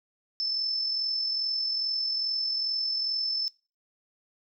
sine tone with amplitude modulation, 5274 Hz, E8, in tune, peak -25 dBFS, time 0.4-3.48 s, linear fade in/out 0 ms, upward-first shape sine, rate 42.4 Hz, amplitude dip 40%, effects noise-tail reverb RT60 0.3 s tail -20 dB re dry

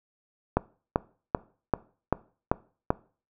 click train, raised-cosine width 1 ms, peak -7 dBFS, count 7, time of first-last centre 0.57-2.905 s, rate 2.57 Hz, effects noise-tail reverb RT60 0.4 s tail -21 dB re dry

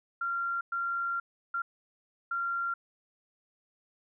sine tone bursts at uneven times, 1381 Hz, F6, 20 cents flat, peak -29 dBFS, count 4, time 0.21-0.61 / 0.72-1.2 / 1.54-1.62 / 2.31-2.74 s, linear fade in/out 5 ms, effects none

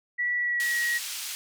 sine tone with pitch glide, 1949 to 1903.4 Hz, B6 to A#6, -23 to +36 cents, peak -24 dBFS, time 0.18-0.99 s, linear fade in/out 20 ms, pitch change -41 cents, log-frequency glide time 0.39-0.81 s
pink band-pass noise, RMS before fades -35 dBFS, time 0.6-1.35 s, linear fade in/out 0 ms, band 3000 to 14000 Hz, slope 12 dB/octave
effects none

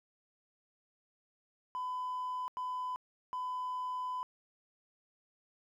triangle tone bursts at uneven times, 1005 Hz, B5, 30 cents sharp, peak -32 dBFS, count 3, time 1.75-2.48 / 2.57-2.96 / 3.33-4.23 s, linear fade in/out 0 ms, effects tanh soft clip ceiling -31 dBFS

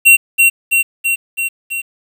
square tone with echo, 2739 Hz, F7, 34 cents flat, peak -4 dBFS, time 0.05-0.17 s, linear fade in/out 20 ms, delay 330 ms, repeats 5, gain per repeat -3 dB, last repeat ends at 1.82 s, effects 7-bit

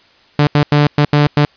sawtooth tone bursts at uneven times, 146.9 Hz, D3, 1 cent sharp, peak -4 dBFS, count 6, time 0.39-0.47 / 0.55-0.63 / 0.72-0.87 / 0.98-1.05 / 1.13-1.27 / 1.37-1.45 s, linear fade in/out 2 ms, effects white hiss -49 dBFS RMS until 1.56 s + resampled to 11025 Hz

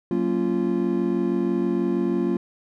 triangle chord, Gb major seventh, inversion none, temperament just, 185 / 231.2 / 277.5 / 346.9 Hz, Gb3 / Bb3 / Db4 / F4, 0 / -14 / +2 / -12 cents, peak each -25 / -24 / -26 / -22 dBFS, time 0.11-2.37 s, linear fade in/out 2 ms, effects none

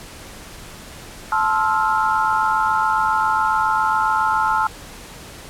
sine chord, F major seventh, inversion first, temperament just, 873.1 / 1047.7 / 1309.6 / 1396.9 Hz, A5 / C6 / E6 / F6, -14 / +2 / -12 / 0 cents, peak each -19 / -23 / -22 / -22 dBFS, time 1.32-4.67 s, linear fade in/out 2 ms, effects pink hiss -38 dBFS RMS until 5.49 s + low-pass 12000 Hz 12 dB/octave

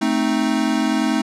square chord, A diminished, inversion none, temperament equal, 220 / 261.6 / 311.1 Hz, A3 / C4 / Eb4, 0 / 0 / 0 cents, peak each -22 dBFS, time 0.01-1.22 s, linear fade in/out 10 ms, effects low-pass 8000 Hz 12 dB/octave

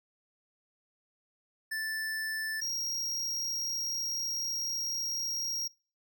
square tone pair in turn, 1760 / 5612 Hz, A6 / F8, 0 / +8 cents, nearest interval octave + minor sixth, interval 2008 cents, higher second, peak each -33 / -32 dBFS, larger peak second, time 1.71-2.61 / 2.61-5.68 s, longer second, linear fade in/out 10 ms, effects noise-tail reverb RT60 0.4 s tail -22 dB re dry

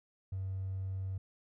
triangle tone with hard clipping, 95.2 Hz, F#2, 50 cents sharp, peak -35 dBFS, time 0.32-1.18 s, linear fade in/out 5 ms, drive 3 dB, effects none

